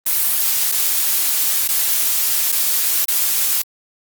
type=noise with dropouts; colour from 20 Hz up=blue; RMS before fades=-17 dBFS; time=0.06-3.62 s; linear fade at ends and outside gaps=5 ms; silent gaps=0.716-0.721 / 1.677-1.687 / 2.52-2.524 / 3.049-3.081 s; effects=Opus 32 kbps